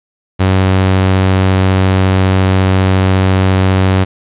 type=tone; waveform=sawtooth; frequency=94.5 Hz; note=F#2; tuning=37 cents sharp; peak=-4 dBFS; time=0.39-4.05 s; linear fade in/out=20 ms; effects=resampled to 8000 Hz + 7-bit